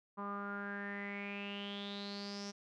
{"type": "tone with low-pass filter sweep", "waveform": "sawtooth", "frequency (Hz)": 201.6, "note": "G3", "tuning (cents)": 49, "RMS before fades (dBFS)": -43, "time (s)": [0.17, 2.52], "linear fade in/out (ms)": 20, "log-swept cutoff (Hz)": [1100, 5700], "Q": 9.1, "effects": []}